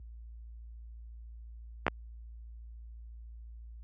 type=clicks; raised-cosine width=0.5 ms; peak=-11 dBFS; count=2; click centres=1.866 / 1.881 s; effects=added 57 Hz sine -38 dBFS peak until 3.83 s + high-pass 80 Hz 12 dB/octave